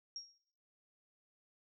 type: tone with exponential decay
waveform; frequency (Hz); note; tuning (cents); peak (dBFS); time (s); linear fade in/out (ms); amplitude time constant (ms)
sine; 5588; F8; 0; -39; 0.16-0.38; 1; 47
effects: noise-tail reverb RT60 0.8 s tail -24 dB re dry